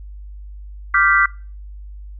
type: chord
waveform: sine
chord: G dominant seventh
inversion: second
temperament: equal with one note detuned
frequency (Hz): 1174.7 / 1396.9 / 1555.4 / 1975.5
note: D6 / F6 / G6 / B6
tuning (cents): 0 / 0 / -14 / 0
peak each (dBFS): -17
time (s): 0.94-1.26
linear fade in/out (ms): 5
effects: noise-tail reverb RT60 0.4 s tail -24 dB re dry + added 50 Hz sine -32 dBFS peak until 2.19 s